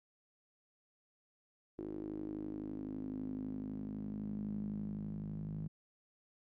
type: tone with band-pass filter sweep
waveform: sawtooth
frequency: 51.91 Hz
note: G#1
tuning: in tune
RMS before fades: -42 dBFS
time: 1.78-5.68 s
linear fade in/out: 10 ms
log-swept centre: 340 to 170 Hz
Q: 6.7
effects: none